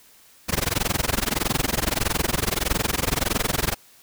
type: noise with amplitude modulation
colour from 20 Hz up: pink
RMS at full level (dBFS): -20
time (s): 0.48-3.75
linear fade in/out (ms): 20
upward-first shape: sine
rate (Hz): 21.6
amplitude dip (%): 100
effects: white hiss -53 dBFS RMS until 4.02 s